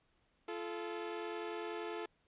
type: tone pair together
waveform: sawtooth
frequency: 344.1 / 434.5 Hz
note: F4 / A4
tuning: -26 / -22 cents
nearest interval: major third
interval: 404 cents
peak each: -39 / -38 dBFS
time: 0.48-2.06 s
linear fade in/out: 5 ms
effects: pink hiss -75 dBFS RMS until 2.27 s + resampled to 8000 Hz